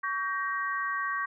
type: chord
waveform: sine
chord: G diminished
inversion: second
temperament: just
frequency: 1128.9 / 1568 / 1881.6 Hz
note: Db6 / G6 / Bb6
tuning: +31 / 0 / +16 cents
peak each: -31 / -34 / -34 dBFS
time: 0.03-1.26 s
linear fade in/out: 10 ms
effects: none